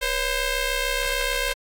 10% pulse ring-modulated tone, 523.3 Hz, C5, in tune, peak -11 dBFS, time 0.01-1.54 s, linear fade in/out 20 ms, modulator 1080 Hz, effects AAC 64 kbps

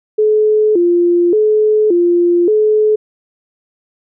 sine tone with vibrato, 386 Hz, G4, 27 cents flat, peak -8 dBFS, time 0.18-2.96 s, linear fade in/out 10 ms, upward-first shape square, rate 0.87 Hz, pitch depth 180 cents each way, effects none

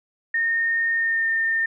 sine tone with pitch glide, 1835 to 1812.9 Hz, A#6 to A#6, -28 to -49 cents, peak -19 dBFS, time 0.34-1.66 s, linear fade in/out 5 ms, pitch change -21 cents, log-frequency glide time 0.93-1.29 s, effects none

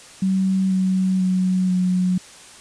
sine tone with pitch steps, 190 / 187.49 / 185.02 / 182.58 Hz, F#3 / F#3 / F#3 / F#3, +46 / +23 / 0 / -23 cents, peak -16 dBFS, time 0.22-2.18 s, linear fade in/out 5 ms, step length 490 ms, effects white hiss -43 dBFS RMS until 2.6 s + resampled to 22050 Hz

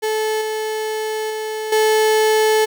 35% pulse tone with level steps, 434.2 Hz, A4, 23 cents flat, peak -16 / -19 / -21 / -11 dBFS, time 0.02-2.66 s, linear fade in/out 20 ms, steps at 0.41 / 1.3 / 1.72 s, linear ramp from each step 5 ms, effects none

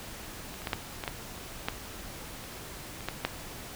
clicks, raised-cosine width 0.3 ms, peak -26 / -27 / -16 / -11 / -18 / -15 / -12 / -28 / -27 / -15 / -10 dBFS, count 11, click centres 0.542 / 0.619 / 0.672 / 0.732 / 1.038 / 1.078 / 1.685 / 2.44 / 3.007 / 3.086 / 3.25 s, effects pink hiss -43 dBFS RMS until 3.75 s

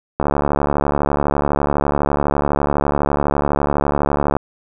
click train, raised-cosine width 1 ms, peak -3 dBFS, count 301, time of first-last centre 0.2-4.367 s, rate 72 Hz, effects none

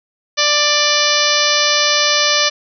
harmonic tone, 590 Hz, D5, 8 cents sharp, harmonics 1 / 2 / 3 / 4 / 5 / 6 / 7 / 8 / 9 / 10, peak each -21 / -21 / -21 / -21 / -21 / -21 / -21 / -21 / -21 / -21 dBFS, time 0.37-2.5 s, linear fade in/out 20 ms, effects none

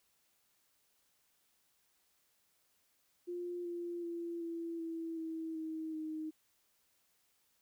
sine tone with pitch steps, 351.7 / 345.9 / 340.1 / 334.5 / 328.9 / 323.4 / 318.1 / 312.8 Hz, F4 / F4 / F4 / E4 / E4 / E4 / D#4 / D#4, +12 / -17 / -46 / +25 / -4 / -33 / +38 / +9 cents, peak -38 dBFS, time 3.27-6.31 s, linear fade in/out 20 ms, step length 380 ms, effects white hiss -75 dBFS RMS until 7.61 s

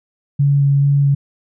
sine tone with vibrato, 140.8 Hz, C#3, 27 cents sharp, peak -10 dBFS, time 0.39-1.15 s, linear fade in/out 10 ms, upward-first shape square, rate 2.3 Hz, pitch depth 8 cents each way, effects none

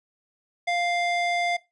square tone with band-pass filter, 698.5 Hz, F5, in tune, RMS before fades -25 dBFS, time 0.67-1.57 s, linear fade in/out 10 ms, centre 1800 Hz, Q 0.88, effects noise-tail reverb RT60 0.2 s tail -18 dB re dry + resampled to 24000 Hz

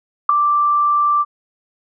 sine tone with ADSR envelope, 1174.7 Hz, D6, in tune, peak -3 dBFS, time 0.29-1.25 s, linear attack 5 ms, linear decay 3 ms, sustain -9 dB, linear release 40 ms, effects none

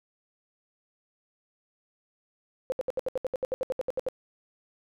sine tone bursts, 517 Hz, C5, 21 cents flat, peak -25 dBFS, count 16, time 2.7-4.086 s, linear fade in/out 0 ms, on 21 ms, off 70 ms, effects none

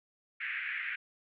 white band-pass noise, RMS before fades -37 dBFS, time 0.4-0.96 s, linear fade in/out 10 ms, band 1600 to 2400 Hz, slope 48 dB/octave, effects none

